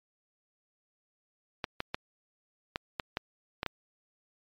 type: clicks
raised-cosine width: 0.3 ms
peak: -15 dBFS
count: 8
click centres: 1.642 / 1.804 / 1.945 / 2.759 / 2.998 / 3.171 / 3.631 / 3.663 s
effects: MP3 96 kbps